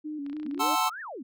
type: tone with vibrato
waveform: sine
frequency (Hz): 293.4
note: D4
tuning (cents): -2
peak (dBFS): -32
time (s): 0.04-0.76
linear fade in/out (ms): 20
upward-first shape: square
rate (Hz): 3.4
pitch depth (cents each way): 63
type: clicks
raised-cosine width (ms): 0.3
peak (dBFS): -34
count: 10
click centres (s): 0.264 / 0.298 / 0.33 / 0.367 / 0.399 / 0.431 / 0.464 / 0.512 / 0.546 / 0.578
type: exponential two-way sweep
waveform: sine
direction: up then down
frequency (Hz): 222.4 to 1864.7 to 222.4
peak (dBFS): -36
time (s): 0.45-1.23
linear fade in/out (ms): 10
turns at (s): 1.01
type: chord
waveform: square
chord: F# half-diminished seventh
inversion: none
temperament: equal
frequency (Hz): 740 / 880 / 1046.5 / 1318.5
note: F#5 / A5 / C6 / E6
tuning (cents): 0 / 0 / 0 / 0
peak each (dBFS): -32 / -29 / -30 / -29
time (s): 0.59-0.9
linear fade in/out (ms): 20
effects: none